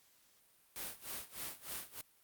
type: noise with tremolo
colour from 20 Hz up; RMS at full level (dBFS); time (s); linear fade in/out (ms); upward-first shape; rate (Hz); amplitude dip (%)
white; -42; 0.76-2.01; 0; sine; 3.3; 90
effects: white hiss -69 dBFS RMS until 2.23 s + Opus 48 kbps